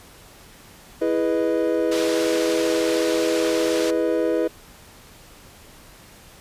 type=chord; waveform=triangle; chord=E major seventh; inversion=none; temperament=equal; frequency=329.6 / 415.3 / 493.9 / 622.3 Hz; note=E4 / G#4 / B4 / D#5; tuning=0 / 0 / 0 / 0 cents; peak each=-21 / -24 / -21 / -25 dBFS; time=1.01-4.48 s; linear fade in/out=10 ms
type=band-pass noise; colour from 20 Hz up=white; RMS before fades=-31 dBFS; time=1.91-3.91 s; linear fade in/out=10 ms; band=200 to 5200 Hz; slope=12 dB/octave
effects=pink hiss -47 dBFS RMS until 6.4 s + resampled to 32000 Hz